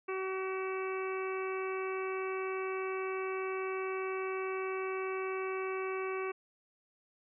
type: harmonic tone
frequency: 379.3 Hz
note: F#4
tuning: 43 cents sharp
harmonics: 1 / 2 / 3 / 4 / 5 / 6 / 7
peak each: -35 / -47 / -41 / -48 / -51 / -45 / -47 dBFS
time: 0.08-6.32 s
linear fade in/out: 10 ms
effects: none